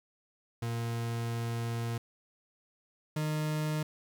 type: tone pair in turn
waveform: 40% pulse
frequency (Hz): 116.54 / 153.43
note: A#2 / D#3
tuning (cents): 0 / -24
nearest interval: perfect fourth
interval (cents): 476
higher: second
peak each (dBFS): -31 / -29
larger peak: second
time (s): 0.62-1.98 / 3.16-3.83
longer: first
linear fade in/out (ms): 5
effects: 11-bit

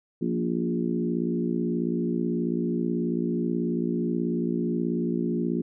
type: harmonic tone with a mistuned harmonic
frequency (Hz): 58.4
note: A#1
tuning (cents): +4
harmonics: 3 / 4 / 5 / 6 / 7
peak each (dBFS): -29 / -28 / -33 / -30 / -36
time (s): 0.21-5.62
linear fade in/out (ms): 10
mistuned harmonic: 5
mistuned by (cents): -18
effects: none

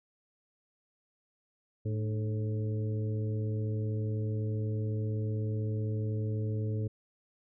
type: harmonic tone with a mistuned harmonic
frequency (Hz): 108.2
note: A2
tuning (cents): -29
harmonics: 1 / 2 / 3 / 4 / 5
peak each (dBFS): -30 / -42 / -43 / -41 / -49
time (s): 1.85-6.88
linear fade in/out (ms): 10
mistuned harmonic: 3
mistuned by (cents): -87
effects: none

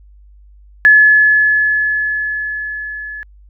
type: tone with level ramp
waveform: sine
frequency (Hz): 1712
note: A6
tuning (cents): -48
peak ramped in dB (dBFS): -3 to -25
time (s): 0.85-3.23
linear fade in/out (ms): 0
effects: added 50 Hz sine -40 dBFS peak until 3.49 s

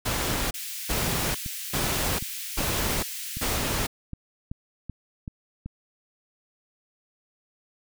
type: noise bursts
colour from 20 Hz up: pink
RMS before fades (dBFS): -27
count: 5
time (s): 0.05-3.87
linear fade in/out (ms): 10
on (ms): 460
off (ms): 380
type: high-pass noise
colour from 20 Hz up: white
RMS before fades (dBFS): -35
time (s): 0.54-3.56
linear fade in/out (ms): 5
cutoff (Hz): 1900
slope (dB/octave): 24
type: click train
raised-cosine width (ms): 5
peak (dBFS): -22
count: 13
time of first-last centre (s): 1.08-5.66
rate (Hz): 2.62
effects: none

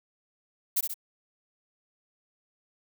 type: noise with echo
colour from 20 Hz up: violet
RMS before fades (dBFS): -25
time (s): 0.76-0.81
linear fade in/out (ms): 10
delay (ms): 66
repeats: 2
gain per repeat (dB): -5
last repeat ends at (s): 0.942
effects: none

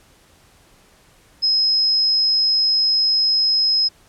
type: tone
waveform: sine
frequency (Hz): 5120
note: D#8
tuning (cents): +49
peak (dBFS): -14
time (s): 1.42-3.89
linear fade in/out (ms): 20
effects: pink hiss -53 dBFS RMS until 4.08 s + low-pass 12000 Hz 12 dB/octave

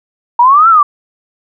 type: exponential two-way sweep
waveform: sine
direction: up then down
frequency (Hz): 932.3 to 1377 to 1138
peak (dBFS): -3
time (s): 0.39-0.83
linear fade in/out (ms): 5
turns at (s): 0.69
effects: none

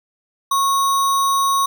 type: tone with sample-and-hold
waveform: sine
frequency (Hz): 1100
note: C#6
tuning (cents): -14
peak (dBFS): -14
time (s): 0.51-1.66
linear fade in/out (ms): 5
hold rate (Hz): 4900
effects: none

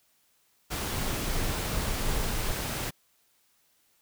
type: noise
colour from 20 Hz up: pink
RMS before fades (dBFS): -33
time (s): 0.7-2.91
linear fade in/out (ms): 20
type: noise with tremolo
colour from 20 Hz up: brown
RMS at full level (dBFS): -30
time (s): 0.92-2.52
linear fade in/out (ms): 10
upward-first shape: sine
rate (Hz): 2.6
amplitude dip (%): 40
effects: white hiss -68 dBFS RMS until 4.01 s

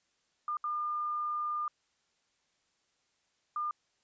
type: tone bursts at uneven times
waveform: sine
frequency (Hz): 1206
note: D6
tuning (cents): +46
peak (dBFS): -31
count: 3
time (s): 0.48-0.57 / 0.64-1.68 / 3.56-3.71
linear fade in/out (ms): 2
effects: white hiss -75 dBFS RMS until 4.03 s + resampled to 16000 Hz

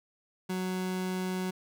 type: tone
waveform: 30% pulse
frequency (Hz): 185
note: F#3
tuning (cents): 0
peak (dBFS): -28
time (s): 0.49-1.51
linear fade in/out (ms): 10
effects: none

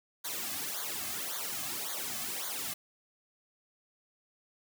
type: noise with flanger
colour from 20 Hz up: white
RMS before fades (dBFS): -37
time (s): 0.24-2.74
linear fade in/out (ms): 10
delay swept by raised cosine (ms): 0.37 to 2.17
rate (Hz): 1.8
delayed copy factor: -1
effects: none

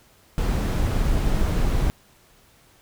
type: noise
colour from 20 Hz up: brown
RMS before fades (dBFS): -21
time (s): 0.38-1.9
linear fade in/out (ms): 0
effects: pink hiss -56 dBFS RMS until 2.81 s

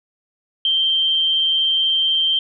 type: tone with amplitude modulation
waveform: sine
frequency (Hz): 3142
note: G7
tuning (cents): +3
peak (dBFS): -13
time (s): 0.65-2.39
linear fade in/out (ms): 2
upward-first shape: sine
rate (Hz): 161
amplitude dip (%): 35
effects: none

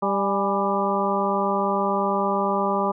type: harmonic tone with a mistuned harmonic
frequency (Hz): 197.4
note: G3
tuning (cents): +12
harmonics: 1 / 2 / 3 / 4 / 5 / 6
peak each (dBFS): -27 / -27 / -27 / -27 / -27 / -27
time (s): 0.02-2.92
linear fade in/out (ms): 10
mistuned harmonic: 4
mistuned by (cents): +62
effects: none

